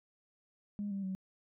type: tone with pitch steps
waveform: sine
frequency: 204.9 / 196.89 / 189.2 Hz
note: G#3 / G3 / F#3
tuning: -23 / +8 / +39 cents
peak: -34 dBFS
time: 0.79-1.15 s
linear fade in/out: 0 ms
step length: 120 ms
effects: tanh soft clip ceiling -30 dBFS